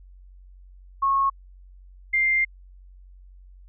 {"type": "tone pair in turn", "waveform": "sine", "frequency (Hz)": [1094, 2101], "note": ["C#6", "C7"], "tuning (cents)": [-23, 7], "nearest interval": "major seventh", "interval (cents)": 1130, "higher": "second", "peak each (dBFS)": -18, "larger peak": "neither", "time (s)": [[1.02, 1.3], [2.13, 2.45]], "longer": "second", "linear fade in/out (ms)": 10, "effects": ["added 46 Hz sine -45 dBFS peak until 3.68 s"]}